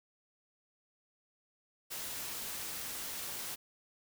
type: noise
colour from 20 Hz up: white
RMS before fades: -41 dBFS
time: 1.9-3.56 s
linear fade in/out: 20 ms
effects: none